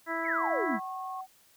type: harmonic tone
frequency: 329.6 Hz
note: E4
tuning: in tune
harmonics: 1 / 2 / 3 / 4 / 5 / 6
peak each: -37 / -37 / -37 / -37 / -37 / -37 dBFS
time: 0.06-0.8 s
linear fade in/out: 50 ms
type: exponential sweep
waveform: sine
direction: down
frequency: 2365 to 182.6 Hz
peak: -29 dBFS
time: 0.24-0.8 s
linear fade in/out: 50 ms
type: tone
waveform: sine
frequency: 1091 Hz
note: C#6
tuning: 28 cents flat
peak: -38 dBFS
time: 0.37-1.21 s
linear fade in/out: 5 ms
type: tone with pitch glide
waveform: sine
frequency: 737 to 753.8 Hz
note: F#5 to F#5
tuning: -7 to +32 cents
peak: -37 dBFS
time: 0.39-1.27 s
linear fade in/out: 50 ms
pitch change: +39 cents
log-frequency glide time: 0.55-0.81 s
effects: white hiss -62 dBFS RMS until 1.56 s